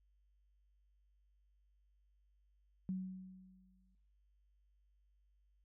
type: tone with exponential decay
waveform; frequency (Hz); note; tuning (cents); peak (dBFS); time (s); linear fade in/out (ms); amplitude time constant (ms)
sine; 186.8; F#3; +17; -35; 2.89-3.95; 0; 230
effects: noise-tail reverb RT60 0.6 s tail -24 dB re dry + added 50 Hz sine -70 dBFS peak until 5.64 s

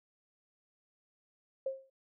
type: tone with exponential decay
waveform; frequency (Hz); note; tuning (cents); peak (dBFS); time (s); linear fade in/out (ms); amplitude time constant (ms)
sine; 534; C5; +35; -29; 1.66-1.9; 5; 51
effects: none

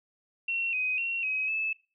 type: tone with pitch steps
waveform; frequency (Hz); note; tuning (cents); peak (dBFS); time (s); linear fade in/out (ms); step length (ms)
sine; 2724 / 2512 / 2733 / 2538 / 2612; F7 / D#7 / F7 / D#7 / E7; -44 / +16 / -38 / +34 / -17; -27; 0.48-1.73; 5; 250
effects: noise-tail reverb RT60 0.3 s tail -17 dB re dry

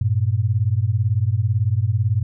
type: beating tone pair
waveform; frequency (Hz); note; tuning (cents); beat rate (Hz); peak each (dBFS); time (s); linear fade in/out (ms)
sine; 98 / 116; G2 / A#2; 0 / -8; 18; -19; 0.01-2.23; 5
effects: none

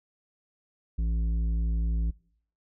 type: tone with tanh clipping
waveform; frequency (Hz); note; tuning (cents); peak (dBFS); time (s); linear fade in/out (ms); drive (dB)
triangle; 56; A1; +31; -26; 0.98-2.11; 10; 13
effects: noise-tail reverb RT60 0.6 s tail -23 dB re dry

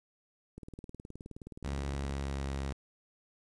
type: click train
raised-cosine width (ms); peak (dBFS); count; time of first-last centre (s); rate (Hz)
3; -32; 30; 0.58-2.098; 19.1
type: tone with pitch glide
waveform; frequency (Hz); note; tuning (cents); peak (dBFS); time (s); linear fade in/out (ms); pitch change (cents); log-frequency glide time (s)
sawtooth; 69.3 to 68.31; C#2 to C#2; 0 to -25; -30; 1.64-2.73; 10; -25; 2-2.56
effects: resampled to 22050 Hz + 10-bit

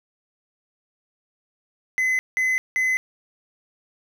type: tone bursts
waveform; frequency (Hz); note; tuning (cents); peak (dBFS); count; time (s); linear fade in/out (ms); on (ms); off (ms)
triangle; 2033; B6; +50; -17; 3; 1.98-2.97; 0; 210; 180
effects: none

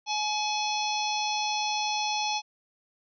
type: harmonic tone with a mistuned harmonic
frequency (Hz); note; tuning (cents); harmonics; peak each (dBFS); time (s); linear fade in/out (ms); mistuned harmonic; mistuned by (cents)
846; G#5; +32; 1 / 3 / 4 / 5 / 6 / 7; -29 / -34 / -35 / -36 / -37 / -37; 0.06-2.42; 50; 6; +86
effects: none

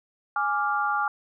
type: chord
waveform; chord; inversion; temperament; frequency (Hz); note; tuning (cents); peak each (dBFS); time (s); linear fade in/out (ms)
sine; D diminished; second; equal; 830.6 / 1174.7 / 1396.9; Ab5 / D6 / F6; 0 / 0 / 0; -27; 0.36-1.08; 2
effects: none

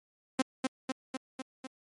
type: tone with echo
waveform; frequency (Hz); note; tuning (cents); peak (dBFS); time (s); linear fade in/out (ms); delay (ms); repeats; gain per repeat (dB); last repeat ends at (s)
sawtooth; 261.6; C4; 0; -20; 0.39-0.42; 5; 250; 5; -3; 1.67
effects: MP3 48 kbps

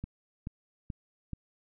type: click train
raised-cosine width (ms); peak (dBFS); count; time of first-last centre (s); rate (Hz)
5; -24; 4; 0.04-1.333; 2.32
effects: none

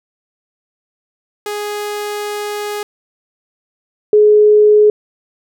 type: tone pair in turn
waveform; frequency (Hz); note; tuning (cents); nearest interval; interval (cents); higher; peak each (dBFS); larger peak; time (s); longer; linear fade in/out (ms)
sawtooth / sine; 415.3 / 421.6; G#4 / G#4; 0 / +26; unison; 26; second; -16 / -5; second; 1.46-2.83 / 4.13-4.9; first; 2
effects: none

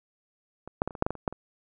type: clicks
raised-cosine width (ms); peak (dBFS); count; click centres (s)
1; -26 / -9 / -16 / -27 / -24 / -7 / -12 / -15 / -28 / -11 / -25; 11; 0.676 / 0.819 / 0.876 / 0.908 / 0.952 / 1.024 / 1.065 / 1.106 / 1.153 / 1.278 / 1.326
effects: none

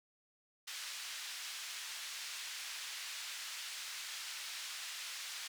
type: band-pass noise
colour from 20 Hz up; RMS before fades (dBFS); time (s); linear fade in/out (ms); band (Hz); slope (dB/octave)
white; -45; 0.67-5.48; 10; 1600 to 5600; 12
effects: none

